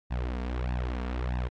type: tone with flanger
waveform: sawtooth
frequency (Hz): 61.74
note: B1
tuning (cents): 0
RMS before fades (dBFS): -31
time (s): 0.1-1.49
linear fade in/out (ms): 20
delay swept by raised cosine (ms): 1.1 to 4.4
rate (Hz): 1.6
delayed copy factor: +0.85
effects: low-pass 3000 Hz 12 dB/octave + AAC 48 kbps